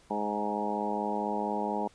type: harmonic tone with a mistuned harmonic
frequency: 104.4 Hz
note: G#2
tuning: 10 cents sharp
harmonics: 2 / 3 / 4 / 5 / 6 / 7 / 8 / 9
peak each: -35 / -39 / -37 / -39 / -39 / -39 / -34 / -37 dBFS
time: 0.1-1.88 s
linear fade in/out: 10 ms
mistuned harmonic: 7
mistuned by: +20 cents
effects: pink hiss -61 dBFS RMS until 1.94 s + resampled to 22050 Hz